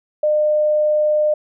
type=tone; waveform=sine; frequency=605 Hz; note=D#5; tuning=49 cents flat; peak=-13 dBFS; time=0.23-1.34 s; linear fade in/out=5 ms; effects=none